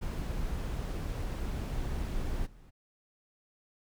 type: noise with level steps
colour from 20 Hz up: brown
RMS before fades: -34 / -54 dBFS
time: 0.01-2.71 s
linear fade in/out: 20 ms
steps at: 2.45 s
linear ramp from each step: 20 ms
effects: none